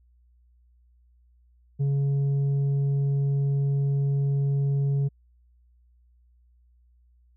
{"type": "tone with tanh clipping", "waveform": "sine", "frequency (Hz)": 139.6, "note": "C#3", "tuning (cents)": 13, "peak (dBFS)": -22, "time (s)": [1.79, 5.09], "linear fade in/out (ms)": 20, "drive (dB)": 4, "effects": ["added 60 Hz sine -57 dBFS peak until 7.36 s"]}